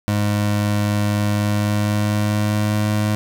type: tone with pitch glide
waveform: 25% pulse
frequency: 103.83 to 105.58 Hz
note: G#2 to G#2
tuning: 0 to +29 cents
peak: -13 dBFS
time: 0.08-3.15 s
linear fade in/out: 0 ms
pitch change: +29 cents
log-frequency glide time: 1.32-2.88 s
effects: none